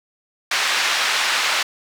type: band-pass noise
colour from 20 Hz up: pink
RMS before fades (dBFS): -20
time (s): 0.51-1.63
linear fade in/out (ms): 5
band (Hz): 1300 to 4900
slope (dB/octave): 12
effects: none